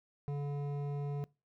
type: tone with hard clipping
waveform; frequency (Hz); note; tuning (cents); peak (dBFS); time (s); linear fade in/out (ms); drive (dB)
sine; 143.4; D3; -41; -36; 0.28-1.24; 0; 11
effects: noise-tail reverb RT60 0.3 s tail -24 dB re dry